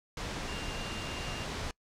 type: tone in noise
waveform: sine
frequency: 2794 Hz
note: F7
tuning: in tune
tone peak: -44 dBFS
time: 0.48-1.44 s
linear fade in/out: 2 ms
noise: pink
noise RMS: -37 dBFS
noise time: 0.17-1.71 s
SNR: -10 dB
effects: noise-tail reverb RT60 0.1 s tail -25 dB re dry + low-pass 6000 Hz 12 dB/octave